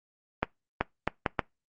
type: accelerating click train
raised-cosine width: 0.5 ms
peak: -9 dBFS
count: 5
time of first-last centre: 0.43-1.393 s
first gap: 380 ms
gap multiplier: 0.7
effects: noise-tail reverb RT60 0.2 s tail -24 dB re dry + Opus 32 kbps